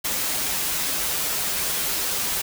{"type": "noise with comb filter", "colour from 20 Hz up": "white", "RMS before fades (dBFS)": -25, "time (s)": [0.04, 2.42], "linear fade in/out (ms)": 10, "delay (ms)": 8.8, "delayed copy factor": -0.6, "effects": []}